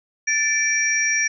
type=tone cluster; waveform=sine; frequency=1763 / 2325 / 5710 Hz; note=A6 / D7 / F8; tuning=+3 / -18 / +37 cents; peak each=-22 dBFS; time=0.27-1.28 s; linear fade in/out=10 ms; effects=none